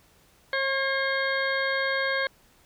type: harmonic tone with a mistuned harmonic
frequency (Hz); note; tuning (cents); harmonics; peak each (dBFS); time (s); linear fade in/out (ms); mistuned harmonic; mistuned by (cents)
540; C#5; -45; 1 / 2 / 3 / 4 / 6 / 7 / 8; -29 / -34 / -27 / -32 / -38 / -41 / -37; 0.53-2.27; 2; 4; -19
effects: pink hiss -60 dBFS RMS until 2.65 s